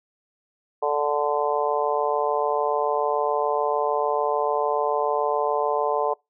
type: harmonic tone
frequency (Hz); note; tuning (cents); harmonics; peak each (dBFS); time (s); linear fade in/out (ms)
146.83; D3; 0; 3 / 4 / 5 / 6 / 7; -25 / -26 / -27 / -28 / -28; 0.82-6.14; 10
effects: noise-tail reverb RT60 0.2 s tail -25 dB re dry